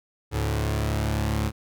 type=tone pair together; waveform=sawtooth; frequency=71.6 / 107.54 Hz; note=D2 / A2; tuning=-43 / -39 cents; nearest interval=perfect fifth; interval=704 cents; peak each=-22 dBFS; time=0.31-1.52 s; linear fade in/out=50 ms; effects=none